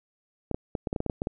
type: clicks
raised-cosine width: 2 ms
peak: -15 dBFS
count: 11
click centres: 0.513 / 0.545 / 0.752 / 0.872 / 0.929 / 0.962 / 1.004 / 1.063 / 1.098 / 1.219 / 1.271 s
effects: none